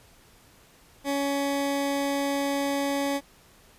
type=tone; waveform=20% pulse; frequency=280.1 Hz; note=C#4; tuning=18 cents sharp; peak=-20 dBFS; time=1.04-3.21 s; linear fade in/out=50 ms; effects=pink hiss -56 dBFS RMS until 3.78 s + resampled to 32000 Hz

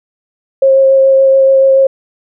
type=tone with vibrato; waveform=sine; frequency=537 Hz; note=C5; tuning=45 cents sharp; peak=-4 dBFS; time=0.62-1.87 s; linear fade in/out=5 ms; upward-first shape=sine; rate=7 Hz; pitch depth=10 cents each way; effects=none

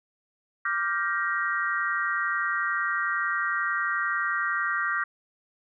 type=chord; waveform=sine; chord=G minor seventh; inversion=second; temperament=equal with one note detuned; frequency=1174.7 / 1396.9 / 1568 / 1888.5 Hz; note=D6 / F6 / G6 / Bb6; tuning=0 / 0 / 0 / +22 cents; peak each=-30 dBFS; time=0.65-5.04 s; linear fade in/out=5 ms; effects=none

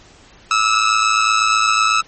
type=tone with amplitude modulation; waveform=sawtooth; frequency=1300 Hz; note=E6; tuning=24 cents flat; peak=-6 dBFS; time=0.51-2.01 s; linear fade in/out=2 ms; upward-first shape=sine; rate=108 Hz; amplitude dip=65%; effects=pink hiss -46 dBFS RMS until 2.07 s + MP3 32 kbps

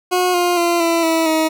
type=tone with pitch steps; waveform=20% pulse; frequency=362.4 / 352.9 / 343.6 / 334.6 / 325.9 / 317.3 Hz; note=F#4 / F4 / F4 / E4 / E4 / D#4; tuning=-36 / +18 / -28 / +26 / -20 / +34 cents; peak=-9 dBFS; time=0.11-1.49 s; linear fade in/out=20 ms; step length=230 ms; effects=none

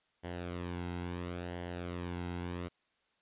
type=tone with flanger; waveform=sawtooth; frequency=87.9 Hz; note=F2; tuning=12 cents sharp; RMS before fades=-40 dBFS; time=0.23-2.69 s; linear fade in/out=20 ms; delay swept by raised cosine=0.8 to 1.72 ms; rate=0.73 Hz; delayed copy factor=-0.6; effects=white hiss -75 dBFS RMS until 3.21 s + resampled to 8000 Hz

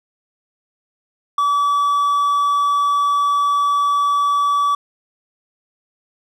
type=tone with ADSR envelope; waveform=triangle; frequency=1148 Hz; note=D6; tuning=40 cents flat; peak=-10 dBFS; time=1.38-4.75 s; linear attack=4 ms; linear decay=6 ms; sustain=-2 dB; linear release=4 ms; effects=none

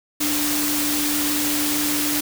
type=tone in noise; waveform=sine; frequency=295.7 Hz; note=D4; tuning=12 cents sharp; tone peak=-24 dBFS; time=0.2-2.21 s; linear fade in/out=10 ms; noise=white; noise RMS=-23 dBFS; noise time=0.2-2.21 s; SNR=-4 dB; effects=none

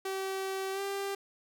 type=tone with pitch glide; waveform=sawtooth; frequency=384.4 to 395.7 Hz; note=G4 to G4; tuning=-34 to +16 cents; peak=-29 dBFS; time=0.05-1.15 s; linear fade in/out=5 ms; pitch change=+50 cents; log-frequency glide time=0.72-0.81 s; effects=none

